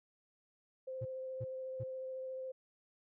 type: tone with vibrato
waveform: sine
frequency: 521 Hz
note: C5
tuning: 7 cents flat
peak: -40 dBFS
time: 0.87-2.52 s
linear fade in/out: 10 ms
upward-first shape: sine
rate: 14 Hz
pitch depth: 10 cents each way
type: tone bursts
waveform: triangle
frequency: 117.7 Hz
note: A#2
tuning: 17 cents sharp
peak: -36 dBFS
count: 3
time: 1.01-1.839 s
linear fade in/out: 10 ms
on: 43 ms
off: 350 ms
effects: none